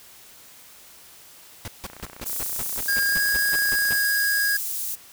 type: noise bursts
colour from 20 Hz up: pink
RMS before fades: -33 dBFS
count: 13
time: 1.65-3.934 s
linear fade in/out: 0 ms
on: 28 ms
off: 160 ms
type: click train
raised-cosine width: 0.5 ms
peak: -26 dBFS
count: 63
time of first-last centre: 1.9-3.953 s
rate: 30.2 Hz
type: high-pass noise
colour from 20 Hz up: white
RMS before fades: -29 dBFS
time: 2.25-4.96 s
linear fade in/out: 20 ms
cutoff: 7300 Hz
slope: 12 dB/octave
type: tone with pitch glide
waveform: square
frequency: 1623 to 1645.7 Hz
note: G#6 to G#6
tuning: -40 to -16 cents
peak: -21 dBFS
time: 2.88-4.57 s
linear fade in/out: 5 ms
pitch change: +24 cents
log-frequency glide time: 3.08-3.18 s
effects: white hiss -48 dBFS RMS until 5.12 s